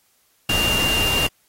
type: tone in noise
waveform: sine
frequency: 2794 Hz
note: F7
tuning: in tune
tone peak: -19 dBFS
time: 0.49-1.27 s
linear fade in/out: 5 ms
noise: pink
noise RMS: -24 dBFS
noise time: 0.49-1.27 s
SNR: +2 dB
effects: white hiss -62 dBFS RMS until 1.48 s + AAC 48 kbps